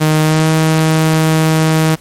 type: tone with pitch glide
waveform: sawtooth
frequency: 155.3 to 158.56 Hz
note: D#3 to D#3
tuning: -3 to +33 cents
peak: -5 dBFS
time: 0-1.96 s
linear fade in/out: 20 ms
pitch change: +36 cents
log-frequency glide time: 0.22-0.48 s
effects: pink hiss -42 dBFS RMS until 2 s + MP3 64 kbps